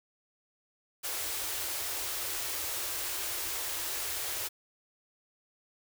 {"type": "band-stop noise", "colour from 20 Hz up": "white", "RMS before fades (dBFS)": -35, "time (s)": [1.03, 4.49], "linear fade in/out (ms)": 20, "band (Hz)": [120, 300], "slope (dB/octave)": 96, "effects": []}